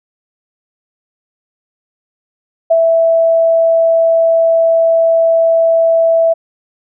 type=tone with ADSR envelope; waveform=sine; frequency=659.3 Hz; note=E5; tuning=in tune; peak=-5 dBFS; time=2.7-6.34 s; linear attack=13 ms; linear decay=43 ms; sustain=-2 dB; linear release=16 ms; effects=none